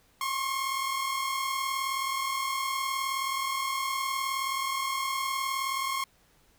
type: tone pair together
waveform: sawtooth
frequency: 1069.5 / 1108.7 Hz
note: C6 / C#6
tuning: +38 / 0 cents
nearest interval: minor second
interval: 62 cents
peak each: -26 / -31 dBFS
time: 0.21-6.04 s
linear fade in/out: 2 ms
effects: pink hiss -64 dBFS RMS until 6.58 s